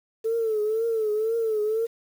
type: tone with vibrato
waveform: sine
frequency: 440.9 Hz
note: A4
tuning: 4 cents sharp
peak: -21 dBFS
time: 0.24-1.87 s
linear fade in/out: 20 ms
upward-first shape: triangle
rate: 2 Hz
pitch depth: 94 cents each way
effects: tanh soft clip ceiling -17 dBFS + 8-bit